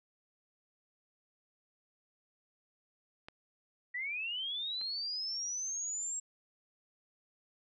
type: clicks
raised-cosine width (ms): 0.3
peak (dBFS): -30 / -35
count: 2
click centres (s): 3.285 / 4.813
type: linear sweep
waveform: sine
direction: up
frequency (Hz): 1909 to 7600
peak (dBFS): -35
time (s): 3.94-6.2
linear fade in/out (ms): 10
effects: none

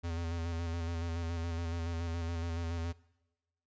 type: tone with vibrato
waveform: square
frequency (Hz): 83.9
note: E2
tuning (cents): +31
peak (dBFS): -35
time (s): 0.03-2.93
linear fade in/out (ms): 20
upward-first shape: square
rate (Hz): 7.1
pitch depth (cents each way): 30
effects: noise-tail reverb RT60 1.0 s tail -22 dB re dry + resampled to 16000 Hz

